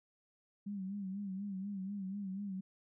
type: tone with vibrato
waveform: sine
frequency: 196 Hz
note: G3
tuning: in tune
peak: -38 dBFS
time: 0.66-2.61 s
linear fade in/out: 10 ms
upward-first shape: sine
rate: 4.1 Hz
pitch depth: 81 cents each way
effects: none